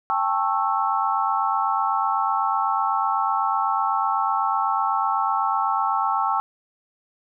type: chord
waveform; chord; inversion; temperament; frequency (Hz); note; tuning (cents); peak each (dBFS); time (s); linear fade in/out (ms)
sine; A dominant seventh; third; just; 792 / 880 / 1100 / 1320; G5 / A5 / C#6 / E6; +18 / 0 / -14 / +2; -25; 0.1-6.4; 0
effects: none